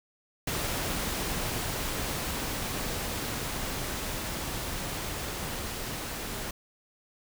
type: noise with level ramp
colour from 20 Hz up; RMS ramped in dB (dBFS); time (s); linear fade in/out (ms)
pink; -31 to -36; 0.47-6.51; 5
effects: none